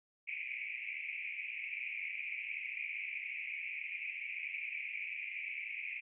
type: band-pass noise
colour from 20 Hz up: pink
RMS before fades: -42 dBFS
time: 0.27-6.01 s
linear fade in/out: 20 ms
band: 2200 to 2500 Hz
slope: 96 dB/octave
effects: none